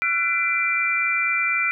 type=tone cluster; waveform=sine; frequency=1355 / 1479 / 2012 / 2360 Hz; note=E6 / F#6 / B6 / D7; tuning=+47 / -1 / +32 / +8 cents; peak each=-27 / -29 / -26 / -21 dBFS; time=0.02-1.71 s; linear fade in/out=0 ms; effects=none